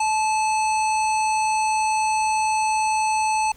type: harmonic tone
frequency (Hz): 869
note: A5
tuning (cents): -22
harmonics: 1 / 3 / 5 / 7 / 9 / 10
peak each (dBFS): -19 / -28 / -36 / -35 / -37 / -37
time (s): 0-3.52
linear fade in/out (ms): 5
effects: added 60 Hz sine -52 dBFS peak until 3.56 s + pink hiss -52 dBFS RMS until 3.56 s